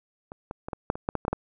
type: clicks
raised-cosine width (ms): 1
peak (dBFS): -25 / -20 / -20 / -17 / -8 / -21 / -11 / -12 / -18 / -9 / -12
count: 11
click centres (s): 0.319 / 0.511 / 0.685 / 0.732 / 0.901 / 0.955 / 1.089 / 1.153 / 1.251 / 1.281 / 1.33
effects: none